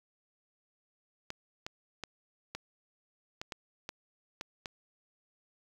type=clicks; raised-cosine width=0.2 ms; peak=-21 dBFS; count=9; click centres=1.304 / 1.665 / 2.037 / 2.55 / 3.415 / 3.522 / 3.891 / 4.411 / 4.658 s; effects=8-bit